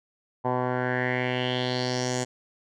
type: tone with low-pass filter sweep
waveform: 10% pulse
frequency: 125.7 Hz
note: B2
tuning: 31 cents sharp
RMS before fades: -27 dBFS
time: 0.44-2.25 s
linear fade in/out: 20 ms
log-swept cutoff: 940 to 7400 Hz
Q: 4.2
effects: none